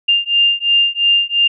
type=beating tone pair; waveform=sine; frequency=2799 / 2801.9 Hz; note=F7 / F7; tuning=+3 / +5 cents; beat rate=2.9 Hz; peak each=-14 dBFS; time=0.08-1.48 s; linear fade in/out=10 ms; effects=none